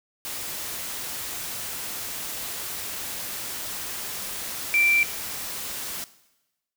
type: tone in noise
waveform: sine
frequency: 2349 Hz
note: D7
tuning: in tune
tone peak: -18 dBFS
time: 4.74-5.03 s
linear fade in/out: 0 ms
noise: white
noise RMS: -33 dBFS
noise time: 0.25-6.04 s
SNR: +12 dB
effects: noise-tail reverb RT60 1.0 s tail -17 dB re dry